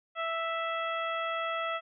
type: harmonic tone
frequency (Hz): 659.3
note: E5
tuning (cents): 0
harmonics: 1 / 2 / 3 / 4 / 5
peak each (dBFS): -35 / -33 / -39 / -41 / -43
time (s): 0.15-1.81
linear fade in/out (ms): 50
effects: none